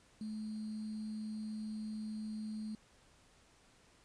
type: tone with sample-and-hold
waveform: sine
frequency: 215.6 Hz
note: A3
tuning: 35 cents flat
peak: -39 dBFS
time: 0.21-2.75 s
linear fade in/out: 2 ms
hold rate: 4410 Hz
effects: pink hiss -66 dBFS RMS until 4.04 s + resampled to 22050 Hz